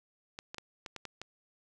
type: clicks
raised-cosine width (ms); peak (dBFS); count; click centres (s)
0.2; -24; 7; 0.389 / 0.545 / 0.583 / 0.862 / 0.963 / 1.053 / 1.216
effects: none